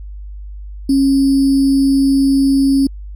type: tone with sample-and-hold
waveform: sine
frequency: 273.1 Hz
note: C#4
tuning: 26 cents flat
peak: -9 dBFS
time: 0.89-2.87 s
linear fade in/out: 5 ms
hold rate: 4900 Hz
effects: added 50 Hz sine -27 dBFS peak until 3.15 s + resampled to 32000 Hz